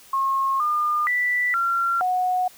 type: tone with pitch steps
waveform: sine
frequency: 1080 / 1209 / 1972 / 1372 / 733 Hz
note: C#6 / D6 / B6 / F6 / F#5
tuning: -45 / +50 / -3 / -31 / -16 cents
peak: -19 dBFS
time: 0.13-2.48 s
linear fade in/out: 5 ms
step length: 470 ms
effects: white hiss -49 dBFS RMS until 2.57 s